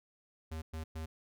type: tone bursts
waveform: square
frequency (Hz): 79.7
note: D#2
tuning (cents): +42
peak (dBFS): -39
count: 3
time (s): 0.51-1.06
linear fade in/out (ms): 10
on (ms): 110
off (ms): 110
effects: none